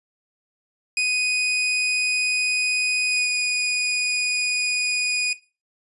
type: tone with pitch glide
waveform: sawtooth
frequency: 2489 to 2469 Hz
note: D#7 to D#7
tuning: 0 to -14 cents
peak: -16 dBFS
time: 0.97-5.33 s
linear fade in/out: 2 ms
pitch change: -14 cents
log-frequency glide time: 3.08-3.26 s
effects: noise-tail reverb RT60 0.3 s tail -18 dB re dry + resampled to 24000 Hz